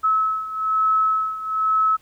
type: beating tone pair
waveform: sine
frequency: 1294 / 1295.1 Hz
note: E6 / E6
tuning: -32 / -31 cents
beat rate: 1.1 Hz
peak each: -19 / -23 dBFS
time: 0.03-1.97 s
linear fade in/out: 20 ms
effects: pink hiss -57 dBFS RMS until 2.01 s